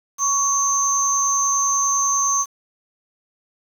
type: tone cluster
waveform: sine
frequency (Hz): 1107 / 6100 / 6370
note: C#6 / G8 / G8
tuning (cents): -3 / -48 / +27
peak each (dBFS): -21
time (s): 0.18-2.46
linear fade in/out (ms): 50
effects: 7-bit